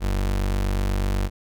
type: tone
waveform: 35% pulse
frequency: 48.13 Hz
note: G1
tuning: 31 cents flat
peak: -19 dBFS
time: 0-1.3 s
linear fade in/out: 50 ms
effects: none

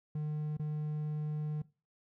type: tone with dropouts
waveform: triangle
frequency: 151.5 Hz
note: D#3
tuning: 46 cents flat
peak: -31 dBFS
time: 0.15-1.62 s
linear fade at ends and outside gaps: 5 ms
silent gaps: 0.57-0.595 s
effects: noise-tail reverb RT60 0.3 s tail -19 dB re dry

